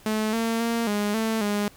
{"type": "tone with pitch steps", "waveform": "sawtooth", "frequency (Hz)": [216.3, 227.8, 231.6, 206.6, 222.5, 205.9], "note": ["A3", "A#3", "A#3", "G#3", "A3", "G#3"], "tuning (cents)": [-29, -40, -11, -9, 20, -15], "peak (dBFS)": -19, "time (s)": [0.06, 1.68], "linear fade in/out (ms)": 2, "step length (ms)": 270, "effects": ["pink hiss -52 dBFS RMS until 1.76 s"]}